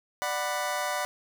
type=chord; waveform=25% pulse; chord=B minor; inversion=first; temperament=just; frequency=592.7 / 740.8 / 987.8 Hz; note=D5 / F#5 / B5; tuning=+16 / +2 / 0 cents; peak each=-29 dBFS; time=0.22-1.05 s; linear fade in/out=0 ms; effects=none

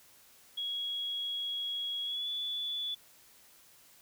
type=tone with pitch glide; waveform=sine; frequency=3322 to 3449 Hz; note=G#7 to A7; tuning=0 to -35 cents; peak=-33 dBFS; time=0.57-2.95 s; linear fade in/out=10 ms; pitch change=+65 cents; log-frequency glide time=2.04-2.29 s; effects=white hiss -60 dBFS RMS until 4.01 s

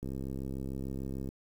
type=click train; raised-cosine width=3 ms; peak=-26 dBFS; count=85; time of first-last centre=0.03-1.289 s; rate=66.7 Hz; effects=9-bit

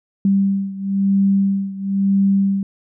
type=beating tone pair; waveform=sine; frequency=196 / 197 Hz; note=G3 / G3; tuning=0 / +9 cents; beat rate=1 Hz; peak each=-16 / -19 dBFS; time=0.25-2.63 s; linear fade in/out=2 ms; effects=none

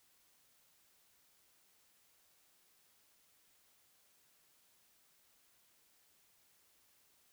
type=silence; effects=white hiss -71 dBFS RMS until 7.32 s

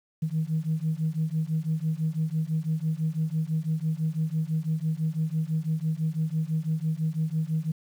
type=beating tone pair; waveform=sine; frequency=155.56 / 161.56 Hz; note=D#3 / E3; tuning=0 / -35 cents; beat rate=6 Hz; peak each=-27 / -27 dBFS; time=0.22-7.72 s; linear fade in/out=10 ms; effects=tanh soft clip ceiling -18 dBFS + 9-bit

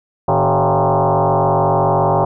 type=tone with frequency modulation; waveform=sine; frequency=111.4 Hz; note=A2; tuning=22 cents sharp; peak=-11 dBFS; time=0.28-2.25 s; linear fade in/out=5 ms; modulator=135 Hz; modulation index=6.8; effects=none

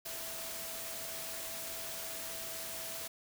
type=tone in noise; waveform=sine; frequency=658 Hz; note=E5; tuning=3 cents flat; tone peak=-50 dBFS; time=0.05-3.08 s; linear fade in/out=10 ms; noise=white; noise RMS=-42 dBFS; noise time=0.05-3.08 s; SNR=-11 dB; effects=none

